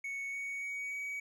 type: tone with pitch steps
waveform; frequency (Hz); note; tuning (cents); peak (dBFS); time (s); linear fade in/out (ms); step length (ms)
triangle; 2218 / 2233 / 2249 / 2265; C#7 / C#7 / C#7 / C#7; 0 / +12 / +24 / +37; -35; 0.04-1.2; 5; 290
effects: none